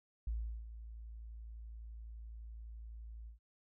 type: tone with ADSR envelope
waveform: sine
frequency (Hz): 55.9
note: A1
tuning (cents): +28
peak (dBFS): -34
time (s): 0.27-3.39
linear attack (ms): 4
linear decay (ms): 370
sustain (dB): -12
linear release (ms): 120
effects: none